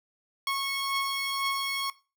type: beating tone pair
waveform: 15% pulse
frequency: 1096 / 1098 Hz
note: C#6 / C#6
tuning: -20 / -17 cents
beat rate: 2 Hz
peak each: -29 / -23 dBFS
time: 0.47-1.9 s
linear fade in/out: 2 ms
effects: noise-tail reverb RT60 0.3 s tail -18 dB re dry